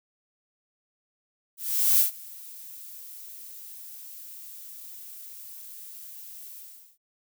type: noise with ADSR envelope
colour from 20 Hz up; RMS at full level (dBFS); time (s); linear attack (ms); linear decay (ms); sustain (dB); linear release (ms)
violet; -19; 1.57-6.98; 420; 120; -24; 420
effects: none